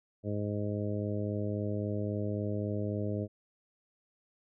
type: harmonic tone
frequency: 103.7 Hz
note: G#2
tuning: 2 cents flat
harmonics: 1 / 2 / 3 / 4 / 5 / 6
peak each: -34 / -37 / -39 / -40 / -41 / -42 dBFS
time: 0.23-3.28 s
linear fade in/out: 50 ms
effects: none